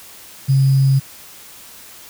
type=tone with sample-and-hold; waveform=sine; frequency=135.2 Hz; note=C#3; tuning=43 cents flat; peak=-10 dBFS; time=0.48-1 s; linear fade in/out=20 ms; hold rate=4900 Hz; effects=white hiss -40 dBFS RMS until 2.09 s